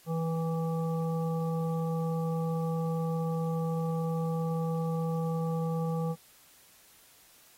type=harmonic tone with a mistuned harmonic; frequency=163.5 Hz; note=E3; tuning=14 cents flat; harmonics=1 / 3 / 5 / 7; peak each=-29 / -35 / -41 / -44 dBFS; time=0.06-6.16 s; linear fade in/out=50 ms; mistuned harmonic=7; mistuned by=+20 cents; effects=white hiss -59 dBFS RMS until 7.57 s + AAC 48 kbps